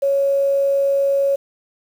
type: tone with quantisation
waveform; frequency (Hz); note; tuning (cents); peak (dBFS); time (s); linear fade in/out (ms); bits
sine; 554.4; C#5; 0; -14; 0.02-1.36; 10; 7
effects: none